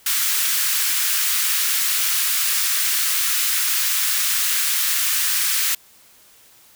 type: high-pass noise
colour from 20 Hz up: white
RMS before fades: -20 dBFS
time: 0.06-5.75 s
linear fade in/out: 5 ms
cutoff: 1300 Hz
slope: 24 dB/octave
effects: white hiss -51 dBFS RMS until 6.75 s